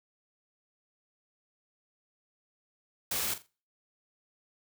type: noise with echo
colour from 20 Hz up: white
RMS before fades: -32 dBFS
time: 3.11-3.34 s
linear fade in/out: 5 ms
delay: 42 ms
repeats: 3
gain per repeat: -12 dB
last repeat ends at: 3.466 s
effects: noise-tail reverb RT60 0.4 s tail -26 dB re dry